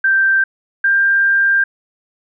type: tone pair in turn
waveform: sine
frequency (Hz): 1568 / 1590.8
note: G6 / G6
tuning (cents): 0 / +25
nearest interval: unison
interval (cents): 25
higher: second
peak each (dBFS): -10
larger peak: neither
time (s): 0.04-0.44 / 0.84-1.64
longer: second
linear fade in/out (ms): 5
effects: none